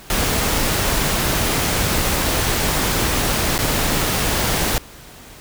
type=noise with dropouts; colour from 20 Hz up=pink; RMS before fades=-19 dBFS; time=0.1-4.78 s; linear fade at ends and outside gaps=1 ms; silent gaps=3.58-3.589 s; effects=pink hiss -41 dBFS RMS until 5.4 s